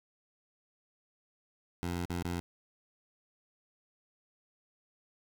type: tone with dropouts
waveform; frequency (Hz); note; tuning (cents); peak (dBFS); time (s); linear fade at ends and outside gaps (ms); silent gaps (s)
15% pulse; 87.31; F2; 0; -27; 1.83-2.4; 0; 2.054-2.098 / 2.226-2.248
effects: none